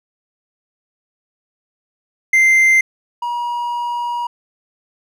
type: tone pair in turn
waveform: triangle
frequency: 2085 / 957.6 Hz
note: C7 / A#5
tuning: -7 / +46 cents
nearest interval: octave + minor second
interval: 1347 cents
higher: first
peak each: -7 / -17 dBFS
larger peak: first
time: 2.33-2.81 / 3.22-4.27 s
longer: second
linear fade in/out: 5 ms
effects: none